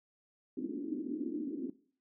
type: band-pass noise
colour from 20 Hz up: pink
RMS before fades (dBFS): -38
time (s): 0.57-1.7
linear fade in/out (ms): 5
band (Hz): 250 to 330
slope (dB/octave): 48
effects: noise-tail reverb RT60 0.5 s tail -19 dB re dry